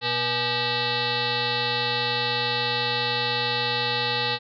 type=tone with frequency modulation; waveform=sine; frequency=2288 Hz; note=D7; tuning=46 cents flat; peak=-22 dBFS; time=0.01-4.39 s; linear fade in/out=50 ms; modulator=361 Hz; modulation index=5.7; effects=none